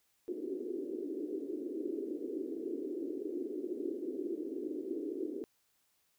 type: band-pass noise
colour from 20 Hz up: white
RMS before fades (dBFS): -39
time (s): 0.28-5.44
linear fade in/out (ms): 0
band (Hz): 290 to 390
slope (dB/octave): 48
effects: white hiss -75 dBFS RMS until 6.18 s